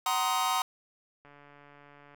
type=chord; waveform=45% pulse; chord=C half-diminished seventh; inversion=second; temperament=just; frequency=753.5 / 941.9 / 1046.5 / 1255.8 Hz; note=Gb5 / Bb5 / C6 / Eb6; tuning=+31 / +18 / 0 / +16 cents; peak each=-32 dBFS; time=0.06-0.62 s; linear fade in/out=2 ms
type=click train; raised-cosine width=0.5 ms; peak=-39 dBFS; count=130; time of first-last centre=1.25-2.146 s; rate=144 Hz
effects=none